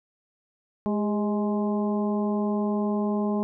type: harmonic tone with a mistuned harmonic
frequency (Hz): 209.3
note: G#3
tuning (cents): +14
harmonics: 1 / 2 / 3 / 4 / 5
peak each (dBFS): -24 / -30 / -34 / -36 / -38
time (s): 0.86-3.43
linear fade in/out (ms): 0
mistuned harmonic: 2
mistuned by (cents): -49
effects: none